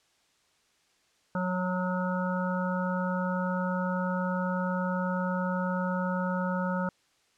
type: harmonic tone with a mistuned harmonic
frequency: 183 Hz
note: F#3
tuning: 19 cents flat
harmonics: 1 / 3 / 5 / 7 / 8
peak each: -29 / -34 / -36 / -37 / -38 dBFS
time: 1.35-6.89 s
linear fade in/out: 2 ms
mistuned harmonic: 8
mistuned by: -20 cents
effects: white hiss -68 dBFS RMS until 7.37 s + low-pass 7000 Hz 12 dB/octave